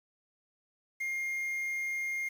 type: tone with quantisation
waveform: triangle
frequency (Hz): 2124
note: C7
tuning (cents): +25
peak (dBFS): -30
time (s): 1-2.29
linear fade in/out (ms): 10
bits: 9
effects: none